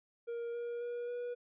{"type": "tone with pitch steps", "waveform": "triangle", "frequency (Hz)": [469.5, 474.7, 479.9, 485.2], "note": ["A#4", "A#4", "B4", "B4"], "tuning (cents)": [12, 31, -50, -31], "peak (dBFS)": -35, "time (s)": [0.27, 1.35], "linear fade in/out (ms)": 20, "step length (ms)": 270, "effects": ["resampled to 8000 Hz"]}